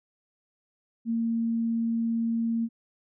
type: tone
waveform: sine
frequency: 229.4 Hz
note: A#3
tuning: 28 cents flat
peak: -24 dBFS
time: 1.05-2.69 s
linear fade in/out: 50 ms
effects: none